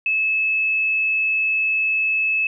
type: tone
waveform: sine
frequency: 2600 Hz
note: E7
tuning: 24 cents flat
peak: -17 dBFS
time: 0.06-2.47 s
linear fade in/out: 2 ms
effects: none